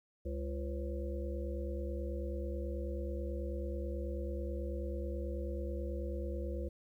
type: harmonic tone with a mistuned harmonic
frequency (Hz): 68.8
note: C#2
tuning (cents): -12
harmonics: 1 / 3 / 5 / 7 / 8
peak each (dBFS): -37 / -47 / -44 / -45 / -47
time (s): 0.25-6.69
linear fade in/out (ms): 10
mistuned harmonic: 7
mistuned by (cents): +69
effects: 12-bit